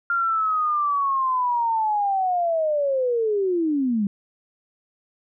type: linear sweep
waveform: sine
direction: down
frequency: 1398 to 193.7 Hz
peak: -19 dBFS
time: 0.1-4.07 s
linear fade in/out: 2 ms
effects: none